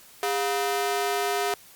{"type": "ring-modulated tone", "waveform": "sawtooth", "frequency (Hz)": 558, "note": "C#5", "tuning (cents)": 11, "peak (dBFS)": -17, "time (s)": [0.23, 1.54], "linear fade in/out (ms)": 0, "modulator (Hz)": 152, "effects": ["white hiss -51 dBFS RMS until 1.75 s", "Opus 48 kbps"]}